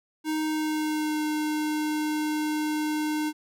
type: tone with pitch glide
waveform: square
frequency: 311.1 to 304.9 Hz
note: D#4 to D#4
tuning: 0 to -35 cents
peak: -26 dBFS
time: 0.24-3.33 s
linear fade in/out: 50 ms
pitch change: -35 cents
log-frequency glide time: 0.42-1.23 s
effects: none